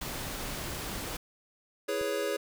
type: noise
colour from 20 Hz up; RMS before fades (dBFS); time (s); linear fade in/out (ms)
pink; -37; 0.01-1.17; 5
type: chord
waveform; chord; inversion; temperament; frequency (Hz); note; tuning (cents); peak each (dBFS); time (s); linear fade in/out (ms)
square; C# minor seventh; first; equal; 329.6 / 415.3 / 493.9 / 554.4; E4 / G#4 / B4 / C#5; 0 / 0 / 0 / 0; -40 / -34 / -38 / -34; 1.88-2.37; 10
type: click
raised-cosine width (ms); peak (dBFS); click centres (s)
5; -35; 2.013
effects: none